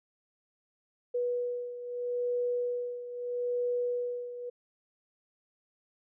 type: beating tone pair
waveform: sine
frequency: 487.9 / 488.68 Hz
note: B4 / B4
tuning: -21 / -18 cents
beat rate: 0.78 Hz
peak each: -31 / -36 dBFS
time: 1.14-4.5 s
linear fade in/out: 10 ms
effects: none